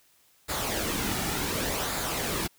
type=noise with flanger; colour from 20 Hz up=pink; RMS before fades=-30 dBFS; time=0.48-2.48 s; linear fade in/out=20 ms; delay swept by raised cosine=0.34 to 1.94 ms; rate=0.68 Hz; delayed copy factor=-0.5; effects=white hiss -63 dBFS RMS until 2.58 s